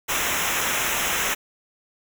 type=noise with comb filter; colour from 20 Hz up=pink; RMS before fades=-24 dBFS; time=0.08-1.35 s; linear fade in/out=20 ms; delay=0.22 ms; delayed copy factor=-0.85; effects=none